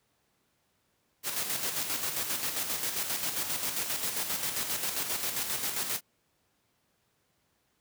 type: noise with tremolo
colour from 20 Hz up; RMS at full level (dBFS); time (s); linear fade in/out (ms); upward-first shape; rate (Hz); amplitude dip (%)
white; -31; 1.23-6.01; 50; square; 7.5; 45
effects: pink hiss -73 dBFS RMS until 7.8 s + high-pass 80 Hz 12 dB/octave